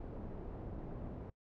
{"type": "low-pass noise", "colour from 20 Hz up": "pink", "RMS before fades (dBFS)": -45, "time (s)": [0, 1.3], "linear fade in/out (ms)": 5, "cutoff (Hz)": 560, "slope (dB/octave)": 12, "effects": ["noise-tail reverb RT60 0.1 s tail -21 dB re dry"]}